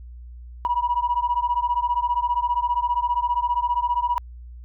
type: beating tone pair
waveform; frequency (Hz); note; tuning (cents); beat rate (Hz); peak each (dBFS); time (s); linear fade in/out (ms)
sine; 960 / 975; B5 / B5; -49 / -23; 15; -22; 0.65-4.18; 0
effects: tanh soft clip ceiling -13 dBFS + added 60 Hz sine -37 dBFS peak until 4.64 s